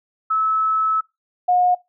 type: tone pair in turn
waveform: sine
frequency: 1300 / 720.8 Hz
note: E6 / F#5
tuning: -24 / -45 cents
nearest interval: minor seventh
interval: 1021 cents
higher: first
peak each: -16 / -13 dBFS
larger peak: second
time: 0.3-1.01 / 1.48-1.75 s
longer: first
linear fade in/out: 10 ms
effects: noise-tail reverb RT60 0.2 s tail -22 dB re dry